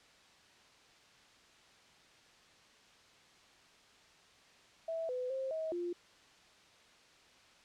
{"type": "tone with pitch steps", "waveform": "sine", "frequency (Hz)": [655, 503, 530, 638, 349.4], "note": ["E5", "B4", "C5", "D#5", "F4"], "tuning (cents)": [-11, 32, 22, 43, 1], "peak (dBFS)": -35, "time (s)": [4.88, 5.93], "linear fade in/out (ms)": 5, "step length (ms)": 210, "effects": ["white hiss -62 dBFS RMS until 7.64 s", "low-pass 5000 Hz 12 dB/octave"]}